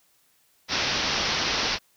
white low-pass noise, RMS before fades -26 dBFS, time 0.68-1.79 s, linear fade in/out 50 ms, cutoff 5800 Hz, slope 96 dB/octave, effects white hiss -64 dBFS RMS until 1.96 s

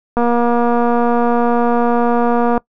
click train, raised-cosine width 1 ms, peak -3 dBFS, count 574, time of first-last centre 0.17-2.578 s, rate 238 Hz, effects noise-tail reverb RT60 0.1 s tail -23 dB re dry

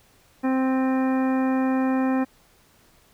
harmonic tone with a mistuned harmonic, 261.6 Hz, C4, in tune, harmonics 1 / 2 / 3 / 4 / 5 / 6 / 7 / 9, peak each -20 / -30 / -31 / -35 / -39 / -41 / -38 / -43 dBFS, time 0.43-2.25 s, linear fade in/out 20 ms, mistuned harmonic 9, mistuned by +41 cents, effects pink hiss -58 dBFS RMS until 3.13 s

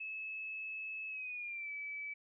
sine tone with pitch glide, 2596 to 2299 Hz, E7 to D7, -27 to -37 cents, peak -40 dBFS, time 0-2.14 s, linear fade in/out 10 ms, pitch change -210 cents, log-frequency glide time 1.08-1.71 s, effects none

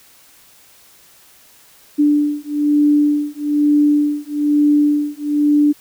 sine beating tone pair, 293.7 / 294.8 Hz, D4 / D4, 0 / +7 cents, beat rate 1.1 Hz, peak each -15 dBFS, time 1.98-5.73 s, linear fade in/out 20 ms, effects white hiss -48 dBFS RMS until 5.8 s

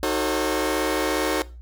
sawtooth chord, D# diminished seventh, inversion none, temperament just, 311.1 / 373.4 / 448 / 537.6 Hz, D#4 / F#4 / A4 / C5, 0 / +16 / +31 / +47 cents, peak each -23 dBFS, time 0.03-1.42 s, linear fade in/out 0 ms, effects noise-tail reverb RT60 0.3 s tail -18 dB re dry + added 60 Hz sine -38 dBFS peak until 1.61 s

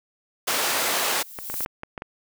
pink high-pass noise, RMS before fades -24 dBFS, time 0.47-1.23 s, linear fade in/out 10 ms, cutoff 540 Hz, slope 12 dB/octave
violet noise with exponential growth, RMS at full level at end -26 dBFS, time 0.82-1.65 s, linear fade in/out 1 ms, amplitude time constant 180 ms
clicks, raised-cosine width 0.5 ms, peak -18 dBFS, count 8, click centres 1.388 / 1.5 / 1.541 / 1.607 / 1.661 / 1.834 / 1.978 / 2.021 s
effects none

